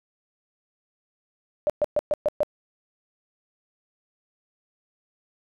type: tone bursts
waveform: sine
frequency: 596 Hz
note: D5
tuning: 25 cents sharp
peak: -18 dBFS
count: 6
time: 1.67-2.432 s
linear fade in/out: 0 ms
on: 27 ms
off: 120 ms
effects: none